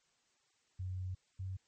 sine tone pair in turn, 92.5 / 94.39 Hz, F#2 / F#2, 0 / +35 cents, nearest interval unison, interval 35 cents, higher second, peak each -37 / -38 dBFS, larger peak first, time 0.79-1.15 / 1.39-1.57 s, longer first, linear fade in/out 10 ms, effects white hiss -75 dBFS RMS until 1.67 s + MP3 32 kbps

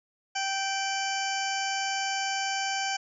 harmonic tone with a mistuned harmonic, 780 Hz, G5, 9 cents flat, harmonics 1 / 2 / 3 / 4 / 6 / 7 / 8 / 9, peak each -31 / -34 / -36 / -37 / -39 / -39 / -40 / -41 dBFS, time 0.35-2.97 s, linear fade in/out 10 ms, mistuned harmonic 4, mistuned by -51 cents, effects none

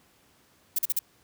violet noise bursts, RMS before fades -25 dBFS, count 4, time 0.76-0.991 s, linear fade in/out 5 ms, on 27 ms, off 41 ms, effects pink hiss -62 dBFS RMS until 1.23 s + high-pass 80 Hz 12 dB/octave

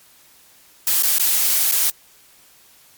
blue noise with dropouts, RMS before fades -17 dBFS, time 0.87-1.9 s, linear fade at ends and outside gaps 2 ms, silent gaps 1.025-1.032 / 1.184-1.196 / 1.713-1.72 s, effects white hiss -51 dBFS RMS until 2.97 s + MP3 96 kbps

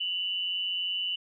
sine tone pair together, 2794 / 2977 Hz, F7 / F#7, 0 / +10 cents, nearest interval minor second, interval 110 cents, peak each -35 / -29 dBFS, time 0-1.16 s, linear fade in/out 10 ms, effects none

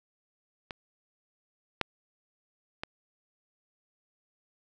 clicks, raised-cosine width 0.3 ms, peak -21 / -10 / -18 dBFS, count 3, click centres 0.708 / 1.813 / 2.835 s, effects none

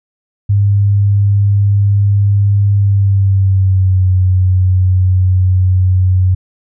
sine tone with pitch glide, 100.9 to 92.53 Hz, G#2 to F#2, -49 to +1 cents, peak -7 dBFS, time 0.49-6.35 s, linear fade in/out 10 ms, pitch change -150 cents, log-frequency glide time 2.74-4.1 s, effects none

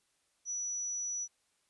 sine tone, 5900 Hz, F#8, 6 cents flat, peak -34 dBFS, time 0.45-1.28 s, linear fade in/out 50 ms, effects white hiss -75 dBFS RMS until 1.69 s + resampled to 24000 Hz

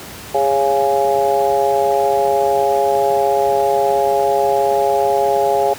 harmonic tone with a mistuned harmonic, 138.59 Hz, C#3, in tune, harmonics 3 / 4 / 5 / 6, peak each -18 / -18 / -18 / -18 dBFS, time 0.34-5.74 s, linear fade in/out 10 ms, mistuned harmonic 3, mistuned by -26 cents, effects pink hiss -33 dBFS RMS until 5.78 s + high-pass 80 Hz 12 dB/octave

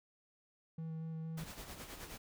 triangle tone with vibrato, 161.1 Hz, E3, 39 cents flat, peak -38 dBFS, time 0.78-1.44 s, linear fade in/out 5 ms, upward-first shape square, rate 4.3 Hz, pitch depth 8 cents each way
pink noise with tremolo, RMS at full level -47 dBFS, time 1.37-2.18 s, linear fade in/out 10 ms, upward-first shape sine, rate 9.5 Hz, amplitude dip 55%
effects none

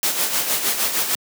white noise with tremolo, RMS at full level -19 dBFS, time 0.03-1.15 s, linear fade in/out 0 ms, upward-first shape sine, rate 6.5 Hz, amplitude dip 55%, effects high-pass 200 Hz 12 dB/octave

